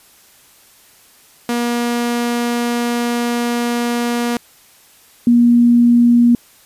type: tone pair in turn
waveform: sawtooth / sine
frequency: 238.6 / 238.6 Hz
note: A#3 / A#3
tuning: +41 / +41 cents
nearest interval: unison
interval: 0 cents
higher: neither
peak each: -12 / -7 dBFS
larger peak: second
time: 1.49-4.37 / 5.27-6.35 s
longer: first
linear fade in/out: 2 ms
effects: white hiss -48 dBFS RMS until 6.65 s + resampled to 32000 Hz